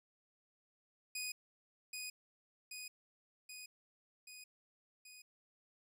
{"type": "tone with echo", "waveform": "15% pulse", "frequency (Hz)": 2486, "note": "D#7", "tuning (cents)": -2, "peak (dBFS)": -33, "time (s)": [1.15, 1.32], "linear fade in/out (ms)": 5, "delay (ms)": 780, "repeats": 5, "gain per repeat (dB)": -3, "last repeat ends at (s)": 5.22, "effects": []}